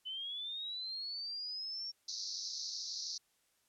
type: linear sweep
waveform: sine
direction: up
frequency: 3000 to 5530 Hz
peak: -39 dBFS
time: 0.05-1.92 s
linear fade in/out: 20 ms
type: band-pass noise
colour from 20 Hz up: pink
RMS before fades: -42 dBFS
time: 2.08-3.18 s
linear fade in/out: 5 ms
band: 4100 to 6100 Hz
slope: 96 dB/octave
effects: white hiss -75 dBFS RMS until 3.68 s + low-pass 12000 Hz 12 dB/octave